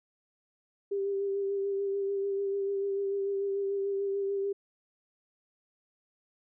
sine tone with vibrato, 396 Hz, G4, 18 cents sharp, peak -28 dBFS, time 0.91-4.53 s, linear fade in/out 10 ms, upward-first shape sine, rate 6.8 Hz, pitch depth 22 cents each way, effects none

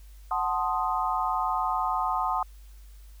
sine chord, F# diminished seventh, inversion none, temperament equal, 740 / 880 / 1046.5 / 1244.5 Hz, F#5 / A5 / C6 / Eb6, 0 / 0 / 0 / 0 cents, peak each -30 dBFS, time 0.31-2.43 s, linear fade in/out 2 ms, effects added 50 Hz sine -45 dBFS peak until 3.2 s + white hiss -61 dBFS RMS until 3.2 s

